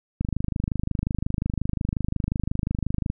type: click train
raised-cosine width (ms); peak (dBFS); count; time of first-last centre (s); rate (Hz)
5; -12; 75; 0.21-3.101; 25.6
effects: none